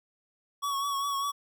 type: tone with vibrato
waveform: square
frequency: 1119 Hz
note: C#6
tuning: 16 cents sharp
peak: -29 dBFS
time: 0.62-1.32 s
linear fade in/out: 20 ms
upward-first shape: triangle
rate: 5 Hz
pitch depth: 41 cents each way
effects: none